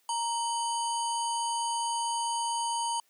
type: harmonic tone with a mistuned harmonic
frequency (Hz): 932.3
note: A#5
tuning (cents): 0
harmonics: 1 / 3 / 5 / 7 / 9 / 10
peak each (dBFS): -29 / -39 / -41 / -41 / -45 / -39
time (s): 0.09-3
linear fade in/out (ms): 2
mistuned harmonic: 3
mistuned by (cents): +130
effects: white hiss -69 dBFS RMS until 3.09 s + high-pass 300 Hz 12 dB/octave